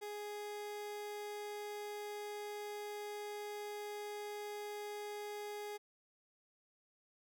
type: tone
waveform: 30% pulse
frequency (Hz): 415.3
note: G#4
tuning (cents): 0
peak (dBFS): -40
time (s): 0.01-5.78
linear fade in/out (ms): 20
effects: none